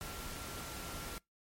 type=tone in noise; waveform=sine; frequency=1369 Hz; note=F6; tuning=35 cents flat; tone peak=-52 dBFS; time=0.01-1.18 s; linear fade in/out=0 ms; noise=pink; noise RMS=-44 dBFS; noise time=0.01-1.18 s; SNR=-11 dB; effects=noise-tail reverb RT60 0.2 s tail -26 dB re dry + MP3 64 kbps